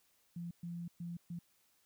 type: tone bursts at uneven times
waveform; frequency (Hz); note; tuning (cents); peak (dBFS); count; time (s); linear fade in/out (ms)
sine; 171.7; F3; -29; -40; 4; 0.36-0.51 / 0.63-0.88 / 1-1.17 / 1.3-1.39; 5
effects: white hiss -73 dBFS RMS until 1.85 s